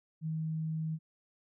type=tone; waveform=sine; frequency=158.7 Hz; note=D#3; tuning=35 cents sharp; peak=-32 dBFS; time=0.21-0.99 s; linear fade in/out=50 ms; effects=none